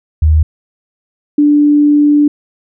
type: tone pair in turn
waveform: sine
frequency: 77.78 / 293.7 Hz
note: D#2 / D4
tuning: 0 / 0 cents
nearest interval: octave + major seventh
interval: 2300 cents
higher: second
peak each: -5 dBFS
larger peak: neither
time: 0.22-0.43 / 1.38-2.28 s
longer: second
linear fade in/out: 5 ms
effects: none